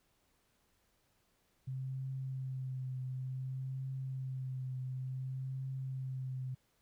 sine tone with vibrato, 130.81 Hz, C3, in tune, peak -37 dBFS, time 1.67-6.55 s, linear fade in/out 10 ms, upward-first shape triangle, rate 0.56 Hz, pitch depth 28 cents each way, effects pink hiss -75 dBFS RMS until 6.81 s

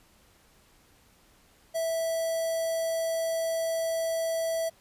square tone with notch filter, 656 Hz, E5, 9 cents flat, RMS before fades -29 dBFS, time 1.74-4.7 s, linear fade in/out 20 ms, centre 2500 Hz, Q 0.83, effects pink hiss -61 dBFS RMS until 4.8 s + resampled to 32000 Hz

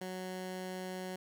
15% pulse tone, 185 Hz, F#3, in tune, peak -33 dBFS, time 0.01-1.16 s, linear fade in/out 5 ms, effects none

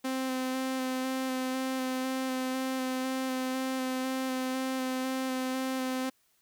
sawtooth tone with vibrato, 260 Hz, C4, 11 cents flat, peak -26 dBFS, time 0.04-6.1 s, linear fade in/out 10 ms, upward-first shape square, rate 2 Hz, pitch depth 12 cents each way, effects white hiss -70 dBFS RMS until 6.41 s

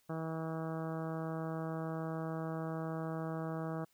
harmonic tone, 161.2 Hz, E3, 38 cents flat, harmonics 1 / 2 / 3 / 4 / 5 / 6 / 7 / 8 / 9 / 10, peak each -39 / -43 / -45 / -45 / -49 / -55 / -50 / -52 / -56 / -58 dBFS, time 0.09-3.85 s, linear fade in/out 10 ms, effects white hiss -73 dBFS RMS until 3.93 s

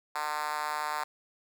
5% pulse tone with high-pass filter, 150.6 Hz, D3, 44 cents sharp, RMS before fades -33 dBFS, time 0.15-1.04 s, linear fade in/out 5 ms, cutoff 900 Hz, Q 2.5, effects none

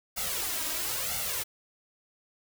white noise with flanger, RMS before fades -32 dBFS, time 0.16-1.44 s, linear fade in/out 20 ms, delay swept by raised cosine 1.4 to 3.2 ms, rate 1 Hz, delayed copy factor +0.9, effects none

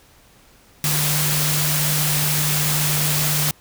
sine tone in noise, 150 Hz, D3, 37 cents sharp, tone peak -22 dBFS, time 0.84-3.51 s, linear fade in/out 2 ms, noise white, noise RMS -21 dBFS, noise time 0.84-3.51 s, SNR -4 dB, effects pink hiss -52 dBFS RMS until 3.6 s

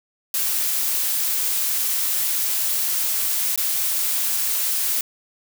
blue noise with dropouts, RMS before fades -22 dBFS, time 0.34-5.01 s, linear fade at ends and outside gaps 2 ms, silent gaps 3.56-3.576 s, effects none

